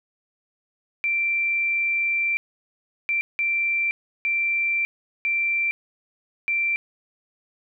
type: tone bursts at uneven times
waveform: sine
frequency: 2352 Hz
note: D7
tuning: 2 cents sharp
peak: -20 dBFS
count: 6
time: 1.04-2.37 / 3.09-3.21 / 3.39-3.91 / 4.25-4.85 / 5.25-5.71 / 6.48-6.76 s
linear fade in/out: 0 ms
effects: none